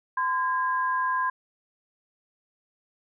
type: tone pair together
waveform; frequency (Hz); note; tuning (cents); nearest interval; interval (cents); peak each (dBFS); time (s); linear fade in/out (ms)
sine; 1024.9 / 1627; C6 / G#6; -36 / -36; minor sixth; 800; -24 / -29; 0.17-1.3; 5
effects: none